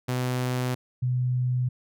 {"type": "tone pair in turn", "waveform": ["sawtooth", "sine"], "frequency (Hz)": [126.1, 125.47], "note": ["B2", "B2"], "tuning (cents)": [36, 28], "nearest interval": "unison", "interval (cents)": 8, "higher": "first", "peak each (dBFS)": [-21, -22], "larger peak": "first", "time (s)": [[0.08, 0.75], [1.02, 1.69]], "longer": "neither", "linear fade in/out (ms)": 10, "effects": []}